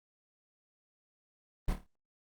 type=noise with echo; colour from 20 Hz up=brown; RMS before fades=-28 dBFS; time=1.68-1.73 s; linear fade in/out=5 ms; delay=27 ms; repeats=5; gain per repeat=-7 dB; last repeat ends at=1.865 s; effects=Opus 32 kbps